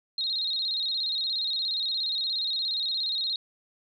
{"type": "tone with vibrato", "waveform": "sine", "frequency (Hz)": 3966, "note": "B7", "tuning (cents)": 7, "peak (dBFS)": -26, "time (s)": [0.18, 3.36], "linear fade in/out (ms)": 2, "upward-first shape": "square", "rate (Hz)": 17, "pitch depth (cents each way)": 86, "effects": []}